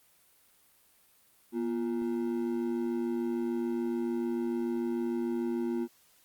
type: ring-modulated tone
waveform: triangle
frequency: 293.7 Hz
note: D4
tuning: in tune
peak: -24 dBFS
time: 1.52-5.88 s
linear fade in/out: 50 ms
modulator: 53.4 Hz
effects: white hiss -64 dBFS RMS until 6.24 s + Opus 32 kbps